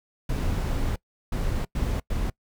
brown noise bursts at uneven times, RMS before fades -26 dBFS, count 4, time 0.29-0.96 / 1.32-1.65 / 1.75-2 / 2.1-2.3 s, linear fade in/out 5 ms, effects noise-tail reverb RT60 0.1 s tail -23 dB re dry

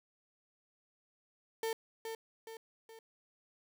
35% pulse tone with echo, 450 Hz, A4, 39 cents sharp, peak -32 dBFS, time 1.63-1.73 s, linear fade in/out 2 ms, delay 420 ms, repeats 3, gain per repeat -6 dB, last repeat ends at 2.99 s, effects none

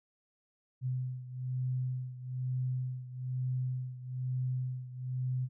sine beating tone pair, 127.3 / 128.4 Hz, C3 / C3, -47 / -32 cents, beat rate 1.1 Hz, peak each -34 / -38 dBFS, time 0.81-5.49 s, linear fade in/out 50 ms, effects none

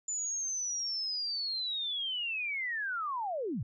sine linear sweep, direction down, 7060 to 87.4 Hz, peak -32 dBFS, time 0.08-3.63 s, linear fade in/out 5 ms, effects none

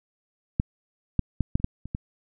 clicks, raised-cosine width 5 ms, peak -9 / -8 / -10 / -8 / -26 / -8 / -24 / -16 dBFS, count 8, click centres 0.599 / 1.193 / 1.407 / 1.555 / 1.6 / 1.644 / 1.856 / 1.949 s, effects none

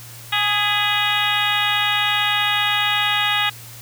harmonic tone with a mistuned harmonic, 415.3 Hz, G#4, in tune, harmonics 2 / 3 / 4 / 5 / 6 / 7 / 8 / 9, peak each -25 / -25 / -25 / -25 / -25 / -25 / -25 / -25 dBFS, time 0.32-3.5 s, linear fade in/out 10 ms, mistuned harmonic 5, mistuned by -52 cents, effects added 117 Hz sine -40 dBFS peak until 3.81 s + white hiss -40 dBFS RMS until 3.81 s

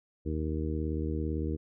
harmonic tone, 77.78 Hz, D#2, in tune, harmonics 1 / 2 / 3 / 4 / 5 / 6, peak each -32 / -38 / -39 / -36 / -40 / -41 dBFS, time 0.25-1.57 s, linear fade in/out 20 ms, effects none

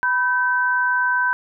sine tone pair together, 987.8 / 1539.9 Hz, B5 / G6, 0 / -31 cents, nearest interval minor sixth, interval 769 cents, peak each -21 / -18 dBFS, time 0.03-1.33 s, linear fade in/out 0 ms, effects none

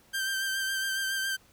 sawtooth tone with vibrato, 1568 Hz, G6, in tune, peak -25 dBFS, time 0.13-1.37 s, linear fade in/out 20 ms, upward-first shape sine, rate 7.2 Hz, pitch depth 24 cents each way, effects pink hiss -61 dBFS RMS until 1.52 s

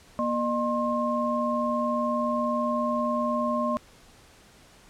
sine tone cluster, 237.6 / 608 / 1065 Hz, A#3 / D#5 / C6, +33 / -40 / +30 cents, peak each -28 dBFS, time 0.19-3.77 s, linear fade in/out 0 ms, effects pink hiss -54 dBFS RMS until 4.89 s + low-pass 10000 Hz 12 dB/octave

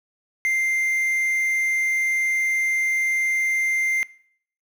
triangle tone with quantisation, 2093 Hz, C7, in tune, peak -17 dBFS, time 0.45-4.03 s, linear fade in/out 0 ms, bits 7, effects noise-tail reverb RT60 0.6 s tail -21 dB re dry

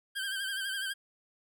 25% pulse tone with vibrato, 1573 Hz, G6, 6 cents sharp, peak -29 dBFS, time 0.15-0.94 s, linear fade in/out 20 ms, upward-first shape sine, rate 12 Hz, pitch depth 55 cents each way, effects none

